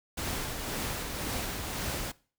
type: noise with tremolo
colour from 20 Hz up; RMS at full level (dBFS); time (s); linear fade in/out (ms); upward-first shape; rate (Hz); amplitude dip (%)
pink; -33; 0.17-2.12; 10; triangle; 1.9; 40
effects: noise-tail reverb RT60 0.4 s tail -21 dB re dry